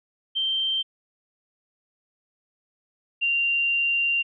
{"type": "tone pair in turn", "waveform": "sine", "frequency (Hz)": [3136, 2774], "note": ["G7", "F7"], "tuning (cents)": [0, -12], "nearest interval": "major second", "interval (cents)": 212, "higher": "first", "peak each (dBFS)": [-22, -20], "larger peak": "second", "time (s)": [[0.35, 0.83], [3.21, 4.23]], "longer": "second", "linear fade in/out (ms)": 20, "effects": []}